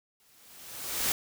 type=noise with exponential growth; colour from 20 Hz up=white; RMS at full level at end=-26 dBFS; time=0.2-1.12 s; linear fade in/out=1 ms; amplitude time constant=200 ms; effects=none

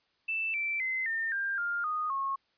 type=tone with pitch steps; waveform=sine; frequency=2651 / 2335 / 2056 / 1810.7 / 1594.6 / 1404.3 / 1236.7 / 1089.2 Hz; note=E7 / D7 / C7 / A6 / G6 / F6 / D#6 / C#6; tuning=+9 / -11 / -31 / +49 / +29 / +9 / -11 / -31 cents; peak=-29 dBFS; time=0.28-2.36 s; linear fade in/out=10 ms; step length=260 ms; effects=white hiss -72 dBFS RMS until 2.57 s + resampled to 11025 Hz

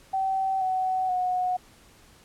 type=tone with pitch steps; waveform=sine; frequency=768 / 749.2 / 730.8 Hz; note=G5 / F#5 / F#5; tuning=-36 / +21 / -22 cents; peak=-23 dBFS; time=0.13-1.57 s; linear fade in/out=10 ms; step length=480 ms; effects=pink hiss -55 dBFS RMS until 2.24 s + low-pass 12000 Hz 12 dB/octave

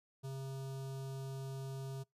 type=tone with notch filter; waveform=square; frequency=134.6 Hz; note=C3; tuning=49 cents sharp; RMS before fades=-43 dBFS; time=0.23-2.04 s; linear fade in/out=20 ms; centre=2000 Hz; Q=0.86; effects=noise-tail reverb RT60 0.2 s tail -26 dB re dry + resampled to 32000 Hz

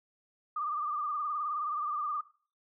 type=tone with vibrato; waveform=sine; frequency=1197 Hz; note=D6; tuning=33 cents sharp; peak=-31 dBFS; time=0.56-2.21 s; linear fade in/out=5 ms; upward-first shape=triangle; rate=19 Hz; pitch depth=81 cents each way; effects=noise-tail reverb RT60 0.4 s tail -17 dB re dry

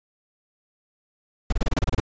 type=noise bursts; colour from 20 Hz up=brown; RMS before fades=-20 dBFS; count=10; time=1.5-2.002 s; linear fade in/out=5 ms; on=25 ms; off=28 ms; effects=resampled to 16000 Hz

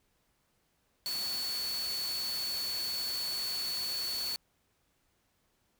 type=tone in noise; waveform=sine; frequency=4435 Hz; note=C#8; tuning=in tune; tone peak=-33 dBFS; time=1.06-4.36 s; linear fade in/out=0 ms; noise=white; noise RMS=-41 dBFS; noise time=1.06-4.36 s; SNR=+5 dB; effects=pink hiss -74 dBFS RMS until 5.79 s

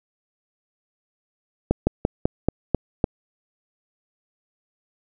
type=slowing click train; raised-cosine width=2 ms; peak=-4 dBFS; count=7; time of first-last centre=1.71-3.042 s; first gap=160 ms; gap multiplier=1.13; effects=none

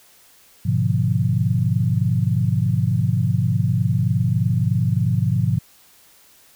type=chord; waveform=sine; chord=G# diminished seventh; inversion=none; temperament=equal; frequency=103.83 / 123.47 / 146.83 / 174.61 Hz; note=G#2 / B2 / D3 / F3; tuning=0 / 0 / 0 / 0 cents; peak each=-21 / -20 / -24 / -23 dBFS; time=0.65-5.59 s; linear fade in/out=10 ms; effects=white hiss -52 dBFS RMS until 6.55 s

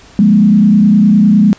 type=tone with frequency modulation; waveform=sine; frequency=207 Hz; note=G#3; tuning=5 cents flat; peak=-4 dBFS; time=0.19-1.53 s; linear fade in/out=0 ms; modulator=29.8 Hz; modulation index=0.91; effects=pink hiss -40 dBFS RMS until 1.58 s + resampled to 16000 Hz

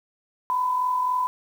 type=tone pair together; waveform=sine; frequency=961 / 1004.7 Hz; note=B5 / B5; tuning=-48 / +29 cents; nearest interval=minor second; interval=77 cents; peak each=-32 / -21 dBFS; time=0.5-1.27 s; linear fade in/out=0 ms; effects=8-bit

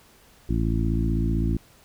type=harmonic tone with a mistuned harmonic; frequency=55.8 Hz; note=A1; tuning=25 cents sharp; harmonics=1 / 2 / 3 / 4 / 5 / 6; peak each=-24 / -27 / -29 / -30 / -31 / -32 dBFS; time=0.49-1.57 s; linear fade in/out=5 ms; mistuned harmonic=1; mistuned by=-21 cents; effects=pink hiss -55 dBFS RMS until 1.84 s

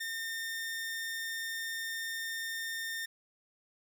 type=tone; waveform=sawtooth; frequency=1817 Hz; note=A#6; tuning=45 cents flat; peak=-32 dBFS; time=0-3.06 s; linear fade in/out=10 ms; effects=none

